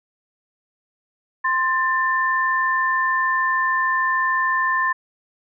sine tone pair together, 1046.5 / 1779.9 Hz, C6 / A6, 0 / +19 cents, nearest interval major sixth, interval 919 cents, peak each -20 dBFS, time 1.44-4.93 s, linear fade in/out 10 ms, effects none

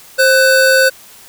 square tone pair together, 527.1 / 1500 Hz, C5 / F#6, +13 / +23 cents, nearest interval octave + tritone, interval 1810 cents, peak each -11 dBFS, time 0.18-0.9 s, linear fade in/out 20 ms, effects white hiss -40 dBFS RMS until 1.28 s

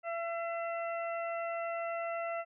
harmonic tone, 674 Hz, E5, 38 cents sharp, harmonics 1 / 2 / 3 / 4, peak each -35 / -41 / -45 / -47 dBFS, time 0.03-2.45 s, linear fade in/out 50 ms, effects none

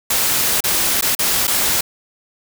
white noise with dropouts, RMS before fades -17 dBFS, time 0.1-1.81 s, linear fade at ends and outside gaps 5 ms, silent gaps 0.606-0.639 / 1.011-1.023 / 1.151-1.19 / 1.47-1.477 s, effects none

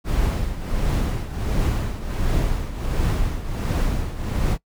brown noise with tremolo, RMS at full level -19 dBFS, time 0.04-4.58 s, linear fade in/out 50 ms, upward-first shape triangle, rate 1.4 Hz, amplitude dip 75%, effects noise-tail reverb RT60 0.1 s tail -22 dB re dry

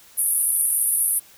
pink band-pass noise, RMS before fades -21 dBFS, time 0.17-1.2 s, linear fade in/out 20 ms, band 9500 to 12000 Hz, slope 96 dB/octave, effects white hiss -50 dBFS RMS until 1.37 s

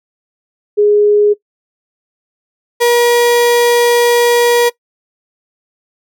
sine / 35% pulse tone pair in turn, 415.3 / 478.1 Hz, G#4 / A#4, 0 / +44 cents, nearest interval major second, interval 244 cents, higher second, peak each -6 dBFS, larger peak neither, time 0.77-1.34 / 2.8-4.7 s, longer second, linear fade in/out 20 ms, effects noise-tail reverb RT60 0.1 s tail -20 dB re dry

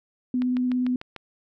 sine tone with vibrato, 250.6 Hz, B3, 25 cents sharp, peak -21 dBFS, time 0.34-0.96 s, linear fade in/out 2 ms, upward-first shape sine, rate 17 Hz, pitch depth 12 cents each way
click train, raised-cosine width 0.3 ms, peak -21 dBFS, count 6, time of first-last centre 0.42-1.163 s, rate 6.73 Hz
effects none

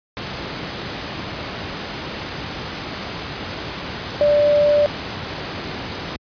sine tone in noise, 587.3 Hz, D5, in tune, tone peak -12 dBFS, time 4.21-4.86 s, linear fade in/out 0 ms, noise pink, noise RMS -28 dBFS, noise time 0.17-6.16 s, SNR +13 dB, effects high-pass 80 Hz 12 dB/octave + resampled to 11025 Hz

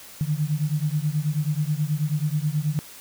sine beating tone pair, 146.83 / 156.13 Hz, D3 / D#3, 0 / +6 cents, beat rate 9.3 Hz, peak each -24 / -25 dBFS, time 0.21-2.79 s, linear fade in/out 0 ms, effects white hiss -44 dBFS RMS until 3 s

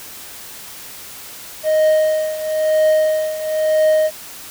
triangle tone with tremolo, 622.3 Hz, D#5, in tune, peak -8 dBFS, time 1.63-4.11 s, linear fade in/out 50 ms, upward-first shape triangle, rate 1 Hz, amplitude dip 80%, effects white hiss -35 dBFS RMS until 4.5 s

